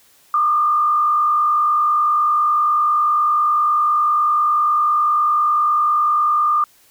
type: tone with frequency modulation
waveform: sine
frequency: 1204 Hz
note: D6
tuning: 43 cents sharp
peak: -13 dBFS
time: 0.34-6.64 s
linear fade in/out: 2 ms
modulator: 50 Hz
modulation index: 0.56
effects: white hiss -53 dBFS RMS until 6.9 s